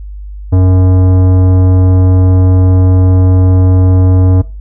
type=tone with tanh clipping; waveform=sine; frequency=92.5 Hz; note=F#2; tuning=in tune; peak=-6 dBFS; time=0.52-4.42 s; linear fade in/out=10 ms; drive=15 dB; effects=noise-tail reverb RT60 0.3 s tail -17 dB re dry + added 50 Hz sine -22 dBFS peak until 4.6 s